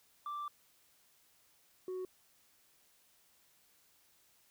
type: tone pair in turn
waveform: sine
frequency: 1174.7 / 370 Hz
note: D6 / F#4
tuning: 0 / 0 cents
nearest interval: octave + minor sixth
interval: 2000 cents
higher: first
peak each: -36 / -35 dBFS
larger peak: second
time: 0.26-0.48 / 1.88-2.05 s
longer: first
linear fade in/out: 2 ms
effects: tanh soft clip ceiling -37 dBFS + white hiss -69 dBFS RMS until 4.5 s